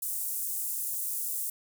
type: high-pass noise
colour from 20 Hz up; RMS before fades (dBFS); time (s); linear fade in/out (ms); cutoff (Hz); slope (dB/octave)
pink; -33; 0.02-1.5; 5; 8800; 24
effects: none